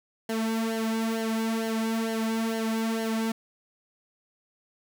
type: tone with flanger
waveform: sawtooth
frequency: 224.1 Hz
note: A3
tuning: 32 cents sharp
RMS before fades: -28 dBFS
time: 0.29-3.32 s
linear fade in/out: 5 ms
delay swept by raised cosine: 0.8 to 2.9 ms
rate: 2.2 Hz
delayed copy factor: -0.75
effects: 9-bit